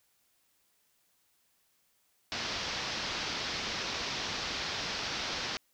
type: low-pass noise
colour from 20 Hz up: white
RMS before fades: -36 dBFS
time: 2.32-5.57 s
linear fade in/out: 0 ms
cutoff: 5600 Hz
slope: 48 dB/octave
effects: white hiss -72 dBFS RMS until 5.73 s